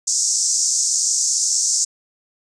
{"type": "band-pass noise", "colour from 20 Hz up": "pink", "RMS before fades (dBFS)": -19, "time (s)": [0.07, 1.85], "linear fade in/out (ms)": 10, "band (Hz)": [5600, 7900], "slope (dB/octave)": 48, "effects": ["resampled to 22050 Hz"]}